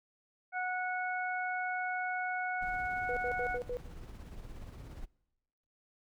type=harmonic tone; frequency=734 Hz; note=F#5; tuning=14 cents flat; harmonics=1 / 2 / 3; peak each=-35 / -36 / -41 dBFS; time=0.52-3.59 s; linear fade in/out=50 ms
type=noise with tremolo; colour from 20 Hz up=brown; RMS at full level=-44 dBFS; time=2.61-5.06 s; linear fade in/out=20 ms; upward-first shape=triangle; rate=17 Hz; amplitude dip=50%
type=tone bursts; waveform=sine; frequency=491.5 Hz; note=B4; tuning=8 cents flat; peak=-34 dBFS; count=5; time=3.09-3.77 s; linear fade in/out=0 ms; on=76 ms; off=75 ms
effects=noise-tail reverb RT60 1.0 s tail -24 dB re dry